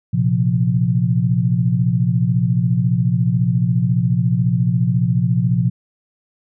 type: chord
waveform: sine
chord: Bb suspended second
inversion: none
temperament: equal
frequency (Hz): 116.54 / 130.81 / 174.61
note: Bb2 / C3 / F3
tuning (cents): 0 / 0 / 0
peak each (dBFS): -18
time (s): 0.13-5.7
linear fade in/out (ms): 10
effects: none